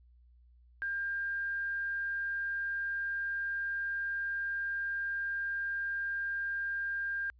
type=tone with quantisation; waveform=sine; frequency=1600 Hz; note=G6; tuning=35 cents sharp; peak=-32 dBFS; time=0.82-7.3 s; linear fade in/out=0 ms; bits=10; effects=added 60 Hz sine -58 dBFS peak until 7.39 s + resampled to 11025 Hz